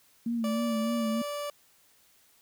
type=tone with vibrato; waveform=sine; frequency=227.8 Hz; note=A#3; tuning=40 cents flat; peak=-27 dBFS; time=0.26-1.22 s; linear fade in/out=5 ms; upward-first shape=sine; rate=3.3 Hz; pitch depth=62 cents each way
type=tone; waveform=30% pulse; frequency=582 Hz; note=D5; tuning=16 cents flat; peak=-30 dBFS; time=0.44-1.5 s; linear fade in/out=2 ms
effects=white hiss -63 dBFS RMS until 2.41 s